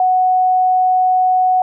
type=tone; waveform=sine; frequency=740 Hz; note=F#5; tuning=in tune; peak=-10 dBFS; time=0-1.62 s; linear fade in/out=2 ms; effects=none